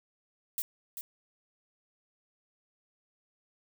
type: noise with echo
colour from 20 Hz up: violet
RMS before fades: -33 dBFS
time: 0.58-0.62 s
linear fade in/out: 0 ms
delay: 390 ms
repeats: 1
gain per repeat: -7 dB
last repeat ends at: 1.01 s
effects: none